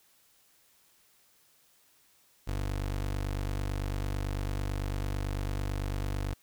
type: tone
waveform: 25% pulse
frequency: 49 Hz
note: G1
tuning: in tune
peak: -27 dBFS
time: 2.47-6.34 s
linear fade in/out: 10 ms
effects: white hiss -65 dBFS RMS until 6.42 s